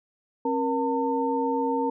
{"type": "tone cluster", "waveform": "sine", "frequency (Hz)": [269.3, 473.3, 902], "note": ["C#4", "A#4", "A5"], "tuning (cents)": [-50, 26, 43], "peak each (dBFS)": -27, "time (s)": [0.45, 1.9], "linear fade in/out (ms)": 5, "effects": []}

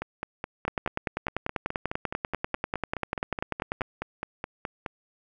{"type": "two click trains", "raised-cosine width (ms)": 0.5, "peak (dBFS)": [-16, -12], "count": [24, 33], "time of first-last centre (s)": [[0.02, 4.862], [0.68, 3.817]], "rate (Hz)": [4.75, 10.2], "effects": []}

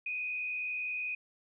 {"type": "tone with frequency modulation", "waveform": "sine", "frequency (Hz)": 2489, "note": "D#7", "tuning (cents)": 0, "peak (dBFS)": -33, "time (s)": [0.06, 1.15], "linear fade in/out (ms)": 5, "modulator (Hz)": 65.7, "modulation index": 0.77, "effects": []}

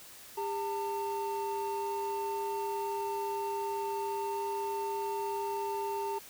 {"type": "tone pair together", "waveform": "triangle", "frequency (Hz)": [401, 900.2], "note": ["G4", "A5"], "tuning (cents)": [39, 39], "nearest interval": "octave + major second", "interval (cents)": 1400, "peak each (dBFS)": [-33, -32], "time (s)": [0.37, 6.19], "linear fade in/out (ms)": 10, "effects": ["tanh soft clip ceiling -23 dBFS", "white hiss -51 dBFS RMS until 6.29 s"]}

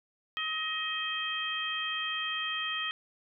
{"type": "harmonic tone with a mistuned harmonic", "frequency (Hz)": 635, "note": "D#5", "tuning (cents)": 35, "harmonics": [2, 3, 4, 5], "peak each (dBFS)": [-38, -37, -38, -34], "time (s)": [0.37, 2.91], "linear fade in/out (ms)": 0, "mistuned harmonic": 3, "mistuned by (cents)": -25, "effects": []}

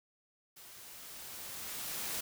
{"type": "noise with level ramp", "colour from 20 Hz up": "white", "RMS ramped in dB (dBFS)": [-54, -37], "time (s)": [0.56, 2.21], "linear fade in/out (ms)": 10, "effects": []}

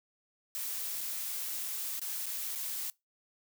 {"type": "noise with dropouts", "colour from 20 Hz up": "blue", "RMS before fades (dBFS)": -37, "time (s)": [0.55, 2.9], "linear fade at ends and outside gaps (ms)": 0, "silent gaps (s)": [[1.008, 1.012], [1.995, 2.016], [2.259, 2.265], [2.552, 2.557]], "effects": ["noise-tail reverb RT60 0.2 s tail -23 dB re dry"]}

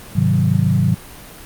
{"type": "chord", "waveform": "sine", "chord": "Ab dominant seventh", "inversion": "none", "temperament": "equal", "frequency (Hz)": [103.83, 130.81, 155.56, 185], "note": ["Ab2", "C3", "Eb3", "Gb3"], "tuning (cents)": [0, 0, 0, 0], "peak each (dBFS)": -18, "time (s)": [0.15, 0.95], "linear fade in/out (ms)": 10, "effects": ["pink hiss -37 dBFS RMS until 1.45 s", "Opus 32 kbps"]}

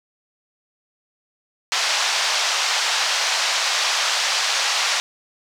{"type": "band-pass noise", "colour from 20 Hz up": "white", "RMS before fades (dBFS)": -21, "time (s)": [1.72, 5], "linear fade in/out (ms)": 0, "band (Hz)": [640, 5900], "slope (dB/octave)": 24, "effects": []}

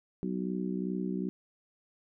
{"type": "harmonic tone", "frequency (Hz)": 62.5, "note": "B1", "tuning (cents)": 21, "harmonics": [3, 4, 5, 6], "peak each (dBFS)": [-33, -38, -38, -39], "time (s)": [0.23, 1.29], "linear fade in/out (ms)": 0, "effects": []}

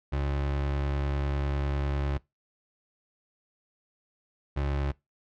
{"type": "tone pair in turn", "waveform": "30% pulse", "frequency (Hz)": [70, 70.33], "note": ["C#2", "C#2"], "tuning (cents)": [18, 26], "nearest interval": "unison", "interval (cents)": 8, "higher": "second", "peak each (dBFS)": -24, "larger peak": "neither", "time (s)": [[0.12, 2.18], [4.56, 4.92]], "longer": "first", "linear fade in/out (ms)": 10, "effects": ["noise-tail reverb RT60 0.2 s tail -22 dB re dry", "low-pass 3000 Hz 12 dB/octave"]}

